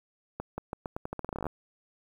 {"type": "accelerating click train", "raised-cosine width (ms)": 1, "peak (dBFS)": -20, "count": 18, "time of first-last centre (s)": [0.4, 1.467], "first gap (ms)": 180, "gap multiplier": 0.84, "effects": ["9-bit"]}